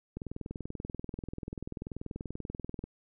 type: click train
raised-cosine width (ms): 3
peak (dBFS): -25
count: 56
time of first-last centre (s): 0.17-2.84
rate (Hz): 20.6
effects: none